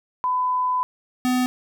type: tone pair in turn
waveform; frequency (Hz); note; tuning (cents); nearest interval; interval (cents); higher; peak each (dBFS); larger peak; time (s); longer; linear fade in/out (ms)
sine / square; 1004 / 251.7; B5 / B3; +28 / +33; 2 octaves; 2395; first; -19; neither; 0.24-0.83 / 1.25-1.46; first; 0
effects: none